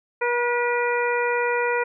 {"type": "harmonic tone with a mistuned harmonic", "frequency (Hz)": 481.5, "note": "B4", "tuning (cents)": -44, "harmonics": [1, 2, 3, 4, 5], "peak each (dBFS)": [-23, -26, -28, -29, -30], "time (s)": [0.21, 1.84], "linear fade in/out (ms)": 10, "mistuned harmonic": 4, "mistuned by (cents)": 19, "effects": []}